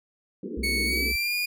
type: band-pass noise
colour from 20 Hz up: pink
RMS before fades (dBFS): -34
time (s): 0.43-1.12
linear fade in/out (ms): 5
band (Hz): 190 to 470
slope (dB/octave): 96
type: tone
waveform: sine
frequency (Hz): 63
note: B1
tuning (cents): +35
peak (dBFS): -30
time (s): 0.57-1.16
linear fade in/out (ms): 5
type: tone with pitch glide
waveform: 30% pulse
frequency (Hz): 2217 to 2432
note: C#7 to D#7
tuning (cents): 0 to -40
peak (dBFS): -22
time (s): 0.63-1.46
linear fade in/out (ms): 10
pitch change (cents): +160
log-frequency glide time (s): 0.85-1.35
effects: none